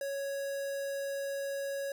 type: tone with notch filter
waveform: square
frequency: 554.4 Hz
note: C#5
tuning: in tune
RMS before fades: -36 dBFS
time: 0.01-1.92 s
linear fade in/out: 2 ms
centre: 3100 Hz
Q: 1.6
effects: none